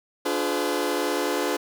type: chord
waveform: sawtooth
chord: D diminished seventh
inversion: none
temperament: just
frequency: 293.7 / 352.4 / 422.9 / 507.5 Hz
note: D4 / F4 / Ab4 / Cb5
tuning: 0 / +16 / +31 / +47 cents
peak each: -25 dBFS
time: 0.25-1.57 s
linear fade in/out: 10 ms
effects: none